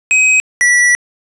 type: tone pair in turn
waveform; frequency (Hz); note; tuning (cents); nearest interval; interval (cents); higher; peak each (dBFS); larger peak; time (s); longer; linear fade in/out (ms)
square; 2529 / 1951.4; D#7 / B6; +28 / -21; major third; 449; first; -8; neither; 0.11-0.4 / 0.61-0.95; second; 0
effects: resampled to 24000 Hz + 7-bit